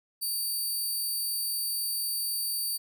10% pulse tone, 4618 Hz, D8, 30 cents flat, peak -22 dBFS, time 0.21-2.78 s, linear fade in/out 20 ms, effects none

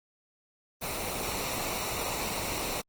pink noise with comb filter, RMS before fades -33 dBFS, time 0.81-2.82 s, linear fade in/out 20 ms, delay 0.61 ms, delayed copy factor -0.55, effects Opus 24 kbps

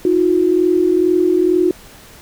sine tone pair together, 318.7 / 360.9 Hz, D#4 / F#4, +42 / -43 cents, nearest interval major second, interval 215 cents, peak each -16 / -12 dBFS, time 0.05-1.71 s, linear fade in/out 2 ms, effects pink hiss -41 dBFS RMS until 2.21 s

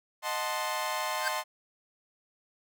sawtooth chord, D# diminished seventh, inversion none, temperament equal, 622.3 / 740 / 880 / 1046.5 Hz, D#5 / F#5 / A5 / C6, 0 / 0 / 0 / 0 cents, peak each -33 / -35 / -32 / -30 dBFS, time 0.22-1.44 s, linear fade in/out 50 ms
square tone with exponential growth, 1568 Hz, G6, in tune, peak -25 dBFS, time 1.18-1.28 s, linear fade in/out 1 ms, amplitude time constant 21 ms
effects none

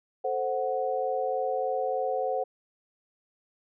sine chord, F# diminished, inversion first, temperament equal, 440 / 523.3 / 740 Hz, A4 / C5 / F#5, 0 / 0 / 0 cents, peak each -33 / -29 / -30 dBFS, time 0.24-2.44 s, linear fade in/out 10 ms, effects none

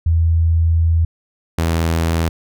sine / sawtooth tone pair in turn, 82.41 / 82.41 Hz, E2 / E2, 0 / 0 cents, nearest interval unison, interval 0 cents, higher neither, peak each -11 / -11 dBFS, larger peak neither, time 0.06-1.05 / 1.58-2.29 s, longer first, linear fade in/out 5 ms, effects none

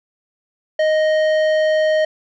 triangle tone with tanh clipping, 622.3 Hz, D#5, in tune, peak -15 dBFS, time 0.79-2.05 s, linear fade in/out 5 ms, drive 16 dB, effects none

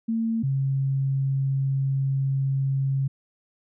sine tone pair in turn, 226.2 / 135.79 Hz, A3 / C#3, +48 / -35 cents, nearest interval major sixth, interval 883 cents, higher first, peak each -22 / -21 dBFS, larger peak second, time 0.08-0.43 / 0.43-3.08 s, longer second, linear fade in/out 10 ms, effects none

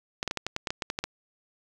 clicks, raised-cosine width 0.2 ms, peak -12 dBFS, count 12, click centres 0.229 / 0.277 / 0.311 / 0.373 / 0.466 / 0.564 / 0.672 / 0.705 / 0.822 / 0.901 / 0.989 / 1.04 s, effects 7-bit

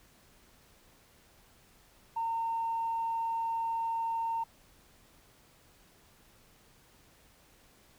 sine tone, 913 Hz, A#5, 36 cents flat, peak -29 dBFS, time 2.16-4.44 s, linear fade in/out 10 ms, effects tanh soft clip ceiling -25 dBFS + pink hiss -62 dBFS RMS until 7.98 s

